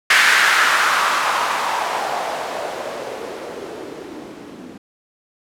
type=noise with low-pass filter sweep; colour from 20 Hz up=violet; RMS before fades=-20 dBFS; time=0.1-4.78 s; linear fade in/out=5 ms; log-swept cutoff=1800 to 250 Hz; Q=2.4; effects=none